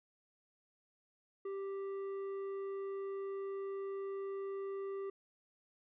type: tone with tanh clipping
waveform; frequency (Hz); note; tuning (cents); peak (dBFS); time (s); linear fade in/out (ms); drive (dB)
sine; 392; G4; 0; -40; 1.45-5.1; 5; 8
effects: none